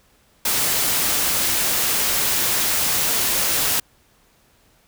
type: noise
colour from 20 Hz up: white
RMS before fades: -20 dBFS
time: 0.45-3.8 s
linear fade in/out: 5 ms
effects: pink hiss -58 dBFS RMS until 4.87 s